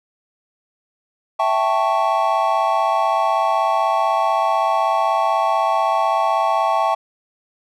triangle chord, A dominant seventh, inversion second, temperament equal, 659.3 / 784 / 880 / 1108.7 Hz, E5 / G5 / A5 / C#6, 0 / 0 / 0 / 0 cents, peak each -19 dBFS, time 1.39-6.95 s, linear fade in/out 10 ms, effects none

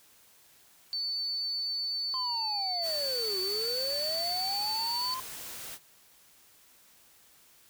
sine tone, 4504 Hz, C#8, 27 cents sharp, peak -30 dBFS, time 0.93-5.14 s, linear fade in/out 0 ms
triangle linear two-way sweep, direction down then up, 1046.5 to 365 to 1046.5 Hz, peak -33 dBFS, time 2.14-5.2 s, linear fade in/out 0 ms, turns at 3.4 s
white noise, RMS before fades -42 dBFS, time 2.81-5.79 s, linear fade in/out 50 ms
effects white hiss -60 dBFS RMS until 7.69 s

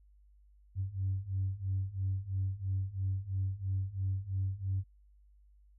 sine beating tone pair, 94.2 / 97.2 Hz, F#2 / G2, +32 / -14 cents, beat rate 3 Hz, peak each -35 / -33 dBFS, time 0.75-4.84 s, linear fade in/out 50 ms, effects tanh soft clip ceiling -25 dBFS + added 50 Hz sine -59 dBFS peak until 5.78 s

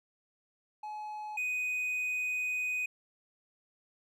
triangle tone pair in turn, 849 / 2495 Hz, G#5 / D#7, +38 / +4 cents, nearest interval octave + perfect fifth, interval 1866 cents, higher second, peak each -36 / -29 dBFS, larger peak second, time 0.83-1.37 / 1.37-2.86 s, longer second, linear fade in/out 5 ms, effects none

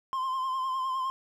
triangle tone with vibrato, 1046.5 Hz, C6, in tune, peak -26 dBFS, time 0.13-1.1 s, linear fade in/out 0 ms, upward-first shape triangle, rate 9.8 Hz, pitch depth 48 cents each way, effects none

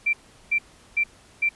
sine tone bursts, 2352 Hz, D7, 2 cents sharp, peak -18 dBFS, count 4, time 0.06-1.492 s, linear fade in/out 10 ms, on 73 ms, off 380 ms, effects pink hiss -53 dBFS RMS until 1.55 s + resampled to 24000 Hz

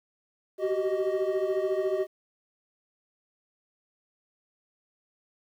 triangle tone cluster, 374.1 / 388.1 / 622 Hz, F#4 / G4 / D#5, +19 / -17 / -1 cents, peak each -27 / -27 / -28 dBFS, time 0.58-2.07 s, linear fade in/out 50 ms, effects tanh soft clip ceiling -14 dBFS + 10-bit

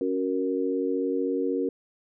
sine chord, F# major, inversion second, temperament equal, 277.2 / 370 / 466.2 Hz, C#4 / F#4 / A#4, 0 / 0 / 0 cents, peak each -28 / -29 / -28 dBFS, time 0.01-1.69 s, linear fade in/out 2 ms, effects none

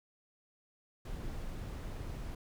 brown noise, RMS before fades -41 dBFS, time 1.05-2.35 s, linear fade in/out 5 ms, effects none

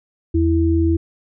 sine tone pair together, 82.41 / 329.6 Hz, E2 / E4, 0 / 0 cents, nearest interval 2 octaves, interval 2400 cents, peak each -16 dBFS, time 0.34-0.97 s, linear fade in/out 10 ms, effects none

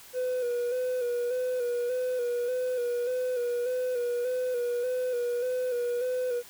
triangle tone with vibrato, 493.9 Hz, B4, in tune, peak -24 dBFS, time 0.13-6.43 s, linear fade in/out 50 ms, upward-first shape square, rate 1.7 Hz, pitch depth 38 cents each way, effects tanh soft clip ceiling -20 dBFS + white hiss -50 dBFS RMS until 6.49 s

